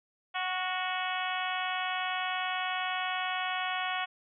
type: harmonic tone with a mistuned harmonic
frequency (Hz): 370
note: F#4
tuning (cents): 0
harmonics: 2 / 3 / 4 / 5 / 6 / 7 / 8 / 9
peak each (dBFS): -35 / -37 / -38 / -39 / -40 / -40 / -41 / -42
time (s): 0.34-4.06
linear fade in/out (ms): 20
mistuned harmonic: 4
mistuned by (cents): -22
effects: none